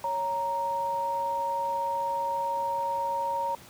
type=tone pair together; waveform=sine; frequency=554.7 / 932.3 Hz; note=C#5 / A#5; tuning=+1 / 0 cents; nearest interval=major sixth; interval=899 cents; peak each=-34 / -27 dBFS; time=0.04-3.55 s; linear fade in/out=2 ms; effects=pink hiss -50 dBFS RMS until 3.69 s + high-pass 80 Hz 12 dB/octave